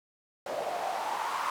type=noise with band-pass filter sweep; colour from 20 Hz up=white; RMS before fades=-33 dBFS; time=0.46-1.5 s; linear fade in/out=2 ms; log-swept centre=570 to 1100 Hz; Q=5.2; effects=none